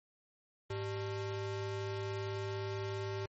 square ring-modulated tone, 246.9 Hz, B3, in tune, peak -34 dBFS, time 0.7-3.26 s, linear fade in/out 5 ms, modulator 142 Hz, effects low-pass 6000 Hz 12 dB/octave + MP3 32 kbps

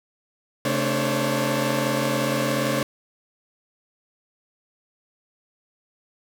sawtooth tone cluster, 135 / 221.2 / 295.1 / 529 / 566 Hz, C#3 / A3 / D4 / C5 / C#5, -45 / +9 / +8 / +19 / +36 cents, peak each -24 dBFS, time 0.65-2.83 s, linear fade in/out 2 ms, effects none

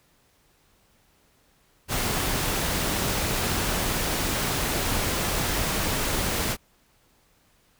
pink noise, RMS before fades -26 dBFS, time 1.88-6.57 s, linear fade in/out 50 ms, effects pink hiss -63 dBFS RMS until 7.79 s

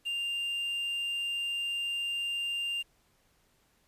triangle tone with quantisation, 2794 Hz, F7, in tune, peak -29 dBFS, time 0.05-2.83 s, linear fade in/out 20 ms, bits 9, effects pink hiss -69 dBFS RMS until 3.87 s + resampled to 32000 Hz

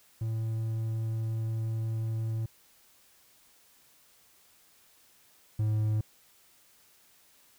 triangle tone pair in turn, 111.8 / 107.83 Hz, A2 / A2, +28 / -34 cents, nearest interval minor second, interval 62 cents, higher first, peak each -27 / -23 dBFS, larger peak second, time 0.21-2.46 / 5.59-6.01 s, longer first, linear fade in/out 5 ms, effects white hiss -62 dBFS RMS until 7.58 s

